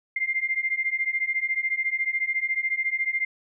sine beating tone pair, 2093 / 2107 Hz, C7 / C7, 0 / +12 cents, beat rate 14 Hz, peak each -27 / -26 dBFS, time 0.16-3.25 s, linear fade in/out 5 ms, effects none

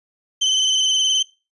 35% pulse tone with vibrato, 3069 Hz, G7, 37 cents flat, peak -13 dBFS, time 0.41-1.23 s, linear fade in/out 10 ms, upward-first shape sine, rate 19 Hz, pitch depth 38 cents each way, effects noise-tail reverb RT60 0.3 s tail -22 dB re dry + resampled to 24000 Hz

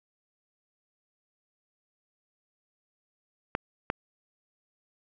clicks, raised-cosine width 0.5 ms, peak -12 dBFS, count 2, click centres 3.551 / 3.901 s, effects none

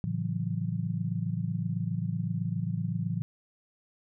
sine chord, F# minor seventh, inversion first, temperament just, 111 / 138.75 / 166.5 / 185 Hz, A2 / C#3 / E3 / F#3, +16 / +2 / +18 / 0 cents, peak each -33 / -36 / -32 / -36 dBFS, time 0.04-3.22 s, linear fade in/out 0 ms, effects none

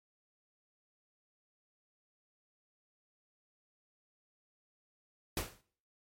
pink noise with exponential decay, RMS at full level -32 dBFS, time 5.37-5.61 s, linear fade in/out 2 ms, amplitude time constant 51 ms, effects noise-tail reverb RT60 0.5 s tail -20 dB re dry + MP3 64 kbps

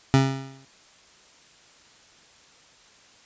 25% pulse tone with exponential decay, 134.7 Hz, C#3, 49 cents flat, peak -9 dBFS, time 0.14-0.65 s, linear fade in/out 0 ms, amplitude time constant 110 ms, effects white hiss -54 dBFS RMS until 3.25 s + resampled to 16000 Hz

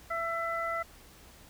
harmonic tone, 668 Hz, E5, 23 cents sharp, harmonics 1 / 2 / 3, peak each -35 / -33 / -37 dBFS, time 0.1-0.83 s, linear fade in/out 10 ms, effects added 65 Hz sine -60 dBFS peak until 1.49 s + pink hiss -55 dBFS RMS until 1.49 s

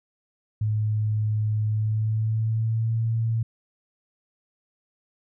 sine tone with pitch glide, 107.3 to 113.55 Hz, A2 to A#2, -43 to -45 cents, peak -21 dBFS, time 0.61-3.43 s, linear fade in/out 5 ms, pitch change +98 cents, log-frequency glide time 1.66-2.98 s, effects none

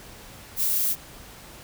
violet noise with amplitude modulation, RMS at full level -22 dBFS, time 0.56-0.96 s, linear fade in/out 50 ms, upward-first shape sine, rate 201 Hz, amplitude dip 35%, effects pink hiss -45 dBFS RMS until 1.63 s

